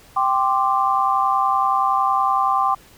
sine chord, G suspended fourth, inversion none, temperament just, 784 / 1045.3 / 1176 Hz, G5 / C6 / D6, 0 / -2 / +2 cents, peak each -20 dBFS, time 0.16-2.75 s, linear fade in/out 10 ms, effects pink hiss -49 dBFS RMS until 2.97 s

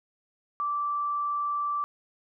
sine tone, 1167 Hz, D6, 11 cents flat, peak -26 dBFS, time 0.6-1.84 s, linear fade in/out 0 ms, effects none

